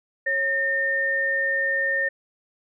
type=tone pair together; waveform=sine; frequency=546 / 1820.1 Hz; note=C#5 / A#6; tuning=-26 / -42 cents; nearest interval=octave + major sixth; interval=2084 cents; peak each=-29 / -21 dBFS; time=0.26-2.09 s; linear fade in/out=10 ms; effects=none